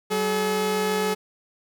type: tone pair together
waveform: sawtooth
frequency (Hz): 190.2 / 427.5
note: F#3 / A4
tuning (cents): +48 / -50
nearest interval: octave + major second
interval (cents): 1402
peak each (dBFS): -24 / -19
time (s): 0.1-1.15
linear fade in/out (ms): 20
effects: none